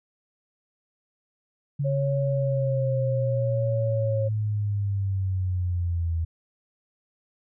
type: linear sweep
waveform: sine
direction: down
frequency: 142.2 to 81.5 Hz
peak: -23 dBFS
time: 1.79-6.25 s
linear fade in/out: 10 ms
type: tone with vibrato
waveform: sine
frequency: 546 Hz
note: C#5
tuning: 26 cents flat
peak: -26 dBFS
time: 1.84-4.29 s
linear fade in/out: 20 ms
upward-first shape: sine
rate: 0.64 Hz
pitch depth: 33 cents each way
effects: none